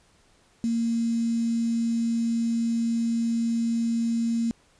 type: tone with quantisation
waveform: sine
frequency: 230.9 Hz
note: A#3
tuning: 16 cents flat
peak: -22 dBFS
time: 0.64-4.51 s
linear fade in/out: 0 ms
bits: 7
effects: pink hiss -61 dBFS RMS until 4.79 s + resampled to 22050 Hz